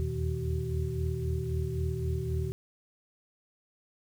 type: tone cluster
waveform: sine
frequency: 79.3 / 83.1 / 120.6 / 158.2 / 379.7 Hz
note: D#2 / E2 / B2 / D#3 / F#4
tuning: +33 / +15 / -41 / +29 / +45 cents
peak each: -33 / -36 / -34 / -37 / -37 dBFS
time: 0-2.52 s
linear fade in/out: 0 ms
effects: 9-bit